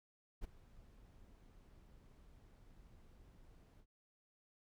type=noise with ADSR envelope; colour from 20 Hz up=brown; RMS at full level=-44 dBFS; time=0.41-3.86 s; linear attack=32 ms; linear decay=13 ms; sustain=-18 dB; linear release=68 ms; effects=none